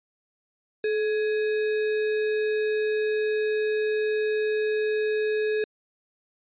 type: tone with sample-and-hold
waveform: sine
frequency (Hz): 429.4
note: A4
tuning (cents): -42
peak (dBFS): -22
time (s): 0.84-5.64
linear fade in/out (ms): 2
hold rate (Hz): 2100
effects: resampled to 8000 Hz